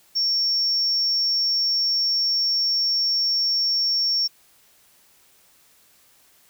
triangle tone, 5480 Hz, F8, 34 cents flat, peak -16 dBFS, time 0.15-4.28 s, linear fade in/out 20 ms, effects tanh soft clip ceiling -16 dBFS + white hiss -57 dBFS RMS until 6.49 s

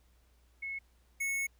sine / square tone pair in turn, 2188 / 2199 Hz, C#7 / C#7, -23 / -14 cents, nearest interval unison, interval 9 cents, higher second, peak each -36 / -32 dBFS, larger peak second, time 0.62-0.79 / 1.2-1.47 s, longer second, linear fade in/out 10 ms, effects added 60 Hz sine -64 dBFS peak until 1.59 s + pink hiss -72 dBFS RMS until 1.59 s

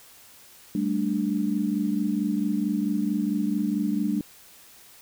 sine chord, G suspended second, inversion none, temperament just, 196 / 220.5 / 294 Hz, G3 / A3 / D4, 0 / +4 / +2 cents, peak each -27 dBFS, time 0.75-4.21 s, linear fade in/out 2 ms, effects white hiss -51 dBFS RMS until 5.01 s

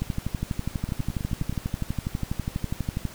two click trains, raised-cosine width 5 ms, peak -14 / -19 dBFS, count 38 / 7, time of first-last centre 0.02-3.053 / 0.89-1.526 s, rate 12.2 / 9.43 Hz, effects pink hiss -44 dBFS RMS until 3.14 s

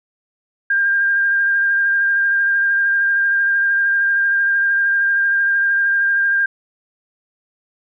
sine tone with vibrato, 1600 Hz, G6, 35 cents sharp, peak -13 dBFS, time 0.7-6.46 s, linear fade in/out 5 ms, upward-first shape triangle, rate 13 Hz, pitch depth 19 cents each way, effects none

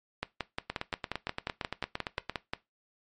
two click trains, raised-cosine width 0.3 ms, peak -15 / -16 dBFS, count 14 / 15, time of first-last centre 0.23-2.535 / 0.7-2.296 s, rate 5.64 / 8.77 Hz, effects noise-tail reverb RT60 0.2 s tail -18 dB re dry + MP3 48 kbps

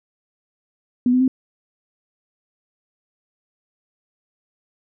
sine tone with pitch steps, 246.9 / 253.5 / 260.4 Hz, B3 / B3 / C4, 0 / +45 / -8 cents, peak -13 dBFS, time 1.06-1.279 s, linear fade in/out 2 ms, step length 73 ms, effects none

